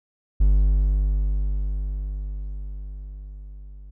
triangle tone with level ramp, 49.55 Hz, G1, 19 cents sharp, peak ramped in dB -11 to -37 dBFS, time 0.4-3.91 s, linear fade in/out 10 ms, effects none

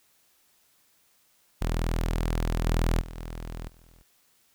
sawtooth tone with level steps, 41.02 Hz, E1, 8 cents flat, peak -21 / -18 / -34 / -31 / -50 dBFS, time 1.61-4.03 s, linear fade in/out 10 ms, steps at 2.66 / 3.01 / 3.17 / 3.68 s, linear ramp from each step 2 ms, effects white hiss -65 dBFS RMS until 4.54 s

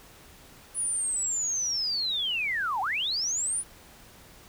sine linear two-way sweep, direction down then up, 9940 to 732 to 9940 Hz, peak -26 dBFS, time 0.74-3.64 s, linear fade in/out 50 ms, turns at 2.81 s, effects pink hiss -52 dBFS RMS until 4.48 s

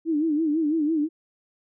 sine tone with vibrato, 310.2 Hz, D#4, 5 cents flat, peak -20 dBFS, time 0.05-1.09 s, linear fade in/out 50 ms, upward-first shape sine, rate 6 Hz, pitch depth 110 cents each way, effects none

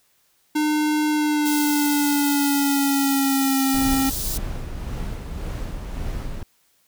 square tone with pitch glide, 303.1 to 268.5 Hz, D#4 to C4, -45 to +45 cents, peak -19 dBFS, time 0.55-4.1 s, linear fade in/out 10 ms, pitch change -210 cents, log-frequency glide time 1.09-3.65 s
white high-pass noise, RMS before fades -28 dBFS, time 1.45-4.38 s, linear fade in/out 10 ms, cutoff 3700 Hz, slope 24 dB/octave
brown noise with tremolo, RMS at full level -27 dBFS, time 3.74-6.43 s, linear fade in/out 2 ms, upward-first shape sine, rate 1.8 Hz, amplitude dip 40%
effects white hiss -63 dBFS RMS until 6.87 s

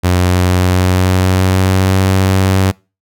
sawtooth tone with pitch glide, 90.1 to 95.18 Hz, F#2 to F#2, -45 to +49 cents, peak -5 dBFS, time 0.03-2.72 s, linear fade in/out 20 ms, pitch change +94 cents, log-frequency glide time 0.27-2 s, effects noise-tail reverb RT60 0.3 s tail -25 dB re dry

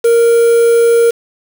triangle tone with quantisation, 466.2 Hz, A#4, in tune, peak -4 dBFS, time 0.04-1.11 s, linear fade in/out 10 ms, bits 4, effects none

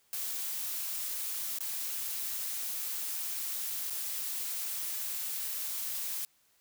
blue noise with dropouts, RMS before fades -36 dBFS, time 0.13-6.25 s, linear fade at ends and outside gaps 0 ms, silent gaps 1.586-1.606 / 3.899-3.905 s, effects white hiss -69 dBFS RMS until 6.6 s

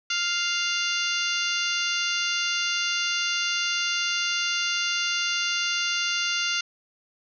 harmonic tone with a mistuned harmonic, 698.5 Hz, F5, in tune, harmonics 2 / 3 / 4 / 5 / 6 / 7 / 8 / 9, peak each -30 / -33 / -28 / -33 / -35 / -33 / -36 / -35 dBFS, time 0.1-6.61 s, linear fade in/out 5 ms, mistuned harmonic 7, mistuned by -49 cents, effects none

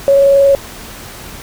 sine tone with frequency modulation, 554.4 Hz, C#5, in tune, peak -5 dBFS, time 0.08-0.55 s, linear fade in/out 0 ms, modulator 21 Hz, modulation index 0.22, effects pink hiss -31 dBFS RMS until 1.42 s

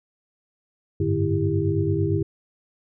sine tone cluster, 95 / 103.8 / 148.3 / 329.8 / 397.7 Hz, F#2 / G#2 / D3 / E4 / G4, +46 / 0 / +17 / +1 / +25 cents, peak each -26 dBFS, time 1-2.23 s, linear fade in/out 5 ms, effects none

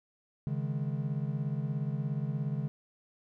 triangle chord, C# suspended second, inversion none, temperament equal, 138.59 / 155.56 / 207.7 Hz, C#3 / D#3 / G#3, 0 / 0 / 0 cents, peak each -31 / -33 / -37 dBFS, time 0.47-2.68 s, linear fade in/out 0 ms, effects none

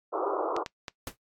pink band-pass noise, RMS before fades -30 dBFS, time 0.12-0.64 s, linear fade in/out 20 ms, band 320 to 1300 Hz, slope 96 dB/octave
clicks, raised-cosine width 0.2 ms, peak -18 dBFS, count 3, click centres 0.565 / 0.662 / 0.882 s
pink noise with exponential decay, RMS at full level -32 dBFS, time 1.07-1.16 s, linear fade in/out 2 ms, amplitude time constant 18 ms
effects noise-tail reverb RT60 0.1 s tail -20 dB re dry + AAC 64 kbps

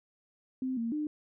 sine tone with pitch steps, 259.2 / 230.6 / 301.5 Hz, C4 / A#3 / D4, -16 / -19 / +46 cents, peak -30 dBFS, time 0.62-1.07 s, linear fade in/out 2 ms, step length 150 ms, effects none

